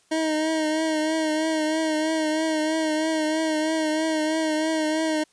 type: tone with vibrato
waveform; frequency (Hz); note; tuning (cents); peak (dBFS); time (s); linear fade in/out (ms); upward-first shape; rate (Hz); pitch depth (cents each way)
25% pulse; 313.9; D#4; +15; -18; 0.11-5.24; 10; triangle; 3.1; 44
effects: white hiss -62 dBFS RMS until 5.32 s + resampled to 22050 Hz